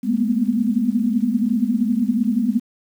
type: tone cluster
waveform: sine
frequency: 206.5 / 223.9 / 238.9 / 249.5 Hz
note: G#3 / A3 / A#3 / B3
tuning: -10 / +30 / +43 / +18 cents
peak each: -22 dBFS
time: 0.03-2.6 s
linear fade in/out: 20 ms
effects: 8-bit